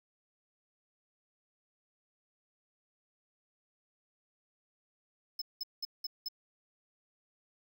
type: tone bursts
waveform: square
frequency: 5210 Hz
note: E8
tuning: 21 cents flat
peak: -35 dBFS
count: 5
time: 5.39-6.285 s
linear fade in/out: 5 ms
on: 27 ms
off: 190 ms
effects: 12-bit